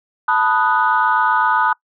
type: chord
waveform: sine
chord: B dominant seventh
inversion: third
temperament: equal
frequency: 880 / 987.8 / 1244.5 / 1480 Hz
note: A5 / B5 / D#6 / F#6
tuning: 0 / 0 / 0 / 0 cents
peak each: -18 dBFS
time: 0.28-1.73 s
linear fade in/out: 5 ms
effects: noise-tail reverb RT60 0.1 s tail -24 dB re dry + tanh soft clip ceiling -4 dBFS